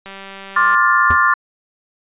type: click train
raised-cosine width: 0.3 ms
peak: -18 dBFS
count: 135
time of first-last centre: 0.06-0.747 s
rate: 195 Hz
type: chord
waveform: sine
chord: D minor seventh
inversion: third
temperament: just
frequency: 1057.2 / 1174.7 / 1409.6 / 1762 Hz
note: C6 / D6 / F6 / A6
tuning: +18 / 0 / +16 / +2 cents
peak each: -16 dBFS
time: 0.56-1.34 s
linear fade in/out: 5 ms
type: tone with exponential decay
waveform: square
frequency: 80.4 Hz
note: E2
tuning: 43 cents flat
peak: -16 dBFS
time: 1.1-1.2 s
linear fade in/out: 5 ms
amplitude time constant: 21 ms
effects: resampled to 8000 Hz